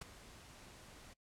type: noise with ADSR envelope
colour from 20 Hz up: pink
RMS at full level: -44 dBFS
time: 0.01-1.14 s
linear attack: 7 ms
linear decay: 15 ms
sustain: -13 dB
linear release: 15 ms
effects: noise-tail reverb RT60 0.1 s tail -22 dB re dry + low-pass 10000 Hz 12 dB/octave